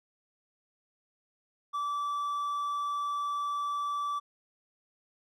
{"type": "tone", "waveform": "triangle", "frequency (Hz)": 1159, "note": "D6", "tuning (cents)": -23, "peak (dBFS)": -28, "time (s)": [1.73, 4.2], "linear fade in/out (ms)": 20, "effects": []}